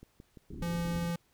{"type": "click train", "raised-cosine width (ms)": 3, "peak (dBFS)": -36, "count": 4, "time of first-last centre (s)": [0.03, 0.544], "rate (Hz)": 5.84}
{"type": "low-pass noise", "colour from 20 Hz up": "pink", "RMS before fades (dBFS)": -42, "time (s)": [0.5, 1.11], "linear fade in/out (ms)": 5, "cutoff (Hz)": 410, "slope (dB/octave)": 96}
{"type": "tone", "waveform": "square", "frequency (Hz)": 170.8, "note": "F3", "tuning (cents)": -38, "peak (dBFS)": -32, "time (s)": [0.62, 1.16], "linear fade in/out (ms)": 5}
{"effects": ["pink hiss -70 dBFS RMS until 1.33 s"]}